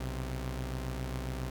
sawtooth tone pair together, 61.74 / 130.82 Hz, B1 / C3, 0 / 0 cents, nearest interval octave + minor second, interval 1300 cents, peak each -32 / -35 dBFS, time 0-1.5 s, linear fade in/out 5 ms, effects none

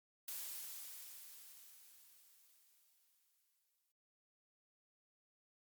blue noise with exponential decay, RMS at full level -44 dBFS, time 0.28-3.92 s, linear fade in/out 2 ms, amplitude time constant 790 ms, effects MP3 96 kbps

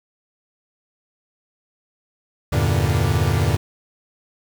45% pulse chord, E half-diminished seventh, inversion none, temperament equal, 82.41 / 98 / 116.54 / 146.83 Hz, E2 / G2 / Bb2 / D3, 0 / 0 / 0 / 0 cents, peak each -22 dBFS, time 2.52-3.57 s, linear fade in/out 10 ms, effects 7-bit

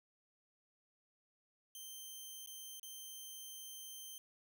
10% pulse tone with dropouts, 3124 Hz, G7, 7 cents flat, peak -40 dBFS, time 1.75-4.18 s, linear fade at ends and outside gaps 1 ms, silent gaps 2.461-2.473 / 2.797-2.83 s, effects none

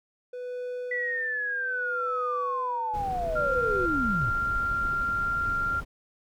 triangle tone with tremolo, 495.9 Hz, B4, 7 cents sharp, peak -29 dBFS, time 0.33-3.86 s, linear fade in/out 5 ms, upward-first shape sine, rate 0.65 Hz, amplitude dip 75%
sine linear sweep, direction down, 1975.5 to 98.1 Hz, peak -27 dBFS, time 0.91-4.3 s, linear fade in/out 5 ms
brown noise, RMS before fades -36 dBFS, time 2.93-5.85 s, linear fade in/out 20 ms
sine tone, 1386 Hz, F6, 14 cents flat, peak -25 dBFS, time 3.35-5.81 s, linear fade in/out 20 ms
effects none

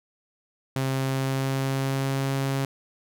sawtooth tone with pitch glide, 133.4 to 136.12 Hz, C3 to C#3, +34 to -31 cents, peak -20 dBFS, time 0.76-2.65 s, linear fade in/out 2 ms, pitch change +35 cents, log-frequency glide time 0.91-2.35 s, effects none

